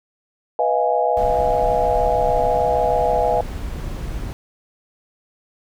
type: chord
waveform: sine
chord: F half-diminished seventh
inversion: second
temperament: equal with one note detuned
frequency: 493.9 / 632 / 698.5 / 830.6 Hz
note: Cb5 / Eb5 / F5 / Ab5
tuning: 0 / +27 / 0 / 0 cents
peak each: -21 dBFS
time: 0.59-3.41 s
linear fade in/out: 2 ms
type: noise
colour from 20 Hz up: brown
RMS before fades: -27 dBFS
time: 1.17-4.33 s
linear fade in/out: 0 ms
effects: none